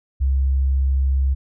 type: tone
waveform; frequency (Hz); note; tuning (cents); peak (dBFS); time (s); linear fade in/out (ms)
sine; 67.1; C2; +44; -15; 0.2-1.35; 20
effects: none